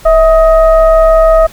sine tone with frequency modulation, 646 Hz, E5, 35 cents flat, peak -3 dBFS, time 0.05-1.47 s, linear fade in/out 10 ms, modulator 613 Hz, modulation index 0.68, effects pink hiss -36 dBFS RMS until 1.52 s

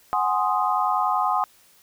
sine chord, Ab dominant seventh, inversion third, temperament equal, 740 / 830.6 / 1046.5 / 1244.5 Hz, Gb5 / Ab5 / C6 / Eb6, 0 / 0 / 0 / 0 cents, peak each -25 dBFS, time 0.13-1.44 s, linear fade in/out 0 ms, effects white hiss -56 dBFS RMS until 1.82 s

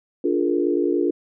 sine chord, Bb dominant seventh, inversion first, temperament just, 291.4 / 349.6 / 419.5 / 466.2 Hz, D4 / F4 / Ab4 / Bb4, -13 / +2 / +17 / 0 cents, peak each -23 / -21 / -25 / -27 dBFS, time 0.24-1.11 s, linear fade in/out 5 ms, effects none

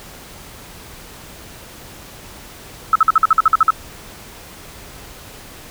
sine tone bursts, 1302 Hz, E6, 22 cents flat, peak -7 dBFS, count 11, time 2.93-3.705 s, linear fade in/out 2 ms, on 25 ms, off 50 ms, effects pink hiss -38 dBFS RMS until 5.7 s

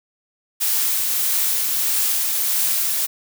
blue noise with tremolo, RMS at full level -19 dBFS, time 0.6-3.07 s, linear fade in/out 20 ms, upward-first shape triangle, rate 1.6 Hz, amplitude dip 25%, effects none

